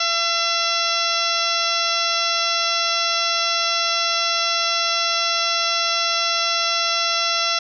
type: harmonic tone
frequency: 676 Hz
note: E5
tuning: 43 cents sharp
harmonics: 1 / 2 / 3 / 4 / 5 / 6 / 7 / 8 / 9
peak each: -29 / -24 / -30 / -27 / -26 / -27 / -31 / -25 / -31 dBFS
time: 0-7.59 s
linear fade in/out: 5 ms
effects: none